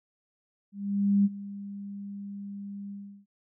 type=tone with ADSR envelope; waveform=sine; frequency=200.5 Hz; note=G3; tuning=39 cents sharp; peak=-18 dBFS; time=0.72-3.26 s; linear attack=530 ms; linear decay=34 ms; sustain=-18 dB; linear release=350 ms; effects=none